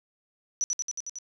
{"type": "tone with echo", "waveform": "sine", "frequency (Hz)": 5920, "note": "F#8", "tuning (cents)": 0, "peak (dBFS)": -23, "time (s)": [0.61, 0.64], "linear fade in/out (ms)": 0, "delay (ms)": 91, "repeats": 6, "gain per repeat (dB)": -2, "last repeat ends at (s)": 1.186, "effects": []}